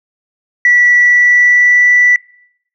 sine tone with pitch glide, 1952 to 1967.8 Hz, B6 to B6, -21 to -7 cents, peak -4 dBFS, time 0.65-2.16 s, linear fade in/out 2 ms, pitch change +14 cents, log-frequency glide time 0.95-1.9 s, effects noise-tail reverb RT60 0.7 s tail -24 dB re dry + tanh soft clip ceiling 0 dBFS

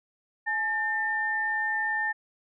sine tone pair together, 850 / 1798.7 Hz, G#5 / A6, +40 / +38 cents, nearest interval octave + minor second, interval 1298 cents, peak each -32 / -26 dBFS, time 0.46-2.13 s, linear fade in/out 20 ms, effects none

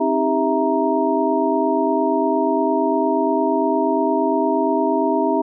sine tone cluster, 265.4 / 314 / 396.9 / 657 / 935 Hz, C4 / D#4 / G4 / E5 / A#5, +25 / +16 / +22 / -6 / +5 cents, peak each -22 dBFS, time 0-5.42 s, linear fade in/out 10 ms, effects none

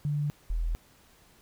sine tone pair in turn, 146.83 / 41.13 Hz, D3 / E1, 0 / -3 cents, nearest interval octave + minor seventh, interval 2203 cents, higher first, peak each -26 dBFS, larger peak neither, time 0.05-0.3 / 0.5-0.75 s, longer neither, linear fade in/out 0 ms, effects pink hiss -60 dBFS RMS until 1.41 s

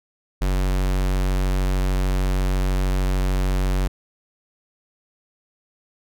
square tone, 46.8 Hz, F#1, 20 cents sharp, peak -19 dBFS, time 0.41-3.88 s, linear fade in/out 10 ms, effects none

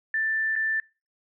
sine tone with dropouts, 1770 Hz, A6, 10 cents sharp, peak -23 dBFS, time 0.14-0.8 s, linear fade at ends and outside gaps 2 ms, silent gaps 0.555-0.561 s, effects noise-tail reverb RT60 0.3 s tail -23 dB re dry

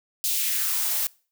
blue noise with high-pass filter sweep, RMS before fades -25 dBFS, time 0.24-1.07 s, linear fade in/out 0 ms, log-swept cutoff 3900 to 410 Hz, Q 1.6, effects noise-tail reverb RT60 0.4 s tail -24 dB re dry

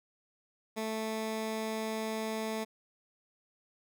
15% pulse tone, 220 Hz, A3, in tune, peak -27 dBFS, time 0.76-2.65 s, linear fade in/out 20 ms, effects none

